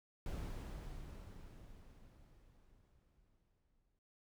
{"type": "noise with exponential decay", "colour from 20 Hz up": "brown", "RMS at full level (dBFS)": -41, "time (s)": [0.26, 3.99], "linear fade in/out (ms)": 1, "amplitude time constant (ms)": 810, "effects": []}